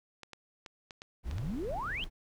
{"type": "clicks", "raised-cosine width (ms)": 0.2, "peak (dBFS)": -28, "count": 7, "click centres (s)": [0.233, 0.333, 0.662, 0.908, 1.019, 1.312, 1.383]}
{"type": "noise", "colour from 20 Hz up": "brown", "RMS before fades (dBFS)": -41, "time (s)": [1.23, 2.1], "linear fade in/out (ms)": 50}
{"type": "exponential sweep", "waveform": "sine", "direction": "up", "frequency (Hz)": [54.6, 3262], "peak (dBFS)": -34, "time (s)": [1.26, 2.04], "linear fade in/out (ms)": 0}
{"effects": []}